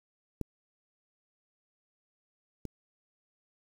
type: clicks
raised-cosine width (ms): 3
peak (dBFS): -20 / -25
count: 2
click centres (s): 0.413 / 2.653
effects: 8-bit